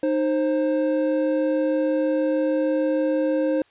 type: tone pair together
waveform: triangle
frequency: 308 / 528.8 Hz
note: D#4 / C5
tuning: -17 / +18 cents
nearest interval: major sixth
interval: 935 cents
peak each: -20 dBFS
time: 0.03-3.62 s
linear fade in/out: 2 ms
effects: white hiss -59 dBFS RMS until 3.7 s + resampled to 8000 Hz